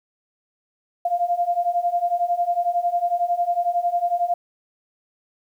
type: beating tone pair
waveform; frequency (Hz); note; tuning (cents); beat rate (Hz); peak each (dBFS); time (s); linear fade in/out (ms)
sine; 692 / 703; F5 / F5; -16 / +11; 11; -23 / -21; 1.05-4.34; 5
effects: 9-bit